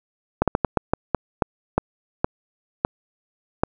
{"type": "slowing click train", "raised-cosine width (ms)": 1, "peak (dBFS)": -3, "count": 12, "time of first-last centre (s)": [0.42, 3.635], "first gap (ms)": 57, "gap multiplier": 1.3, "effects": []}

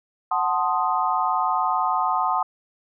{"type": "chord", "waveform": "sine", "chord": "F# diminished seventh", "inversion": "none", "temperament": "equal", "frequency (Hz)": [740, 880, 1046.5, 1244.5], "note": ["F#5", "A5", "C6", "Eb6"], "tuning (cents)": [0, 0, 0, 0], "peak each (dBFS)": -25, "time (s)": [0.31, 2.43], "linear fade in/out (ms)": 5, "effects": []}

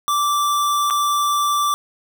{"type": "tone with dropouts", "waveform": "square", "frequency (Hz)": 1169, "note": "D6", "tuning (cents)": -8, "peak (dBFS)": -17, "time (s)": [0.08, 1.74], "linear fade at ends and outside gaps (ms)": 0, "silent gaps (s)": [0.901, 0.907], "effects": []}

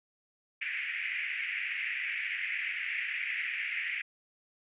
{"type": "band-pass noise", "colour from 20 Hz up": "pink", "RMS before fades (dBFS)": -35, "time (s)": [0.61, 4.02], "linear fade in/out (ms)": 10, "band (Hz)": [1900, 2500], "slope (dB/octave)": 48, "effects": ["resampled to 8000 Hz"]}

